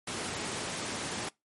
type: high-pass noise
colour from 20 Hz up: pink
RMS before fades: -36 dBFS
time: 0.07-1.29 s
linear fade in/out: 5 ms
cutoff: 150 Hz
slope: 12 dB/octave
effects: noise-tail reverb RT60 0.2 s tail -24 dB re dry + MP3 48 kbps